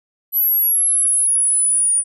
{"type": "linear sweep", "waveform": "sine", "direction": "down", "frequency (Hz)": [11840, 9397], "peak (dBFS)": -13, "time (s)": [0.32, 2.04], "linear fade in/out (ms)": 50, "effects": []}